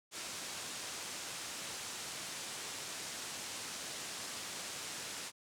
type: low-pass noise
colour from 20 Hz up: white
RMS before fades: -44 dBFS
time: 0.11-5.32 s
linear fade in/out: 50 ms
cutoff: 8700 Hz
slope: 24 dB/octave
effects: high-pass 100 Hz 12 dB/octave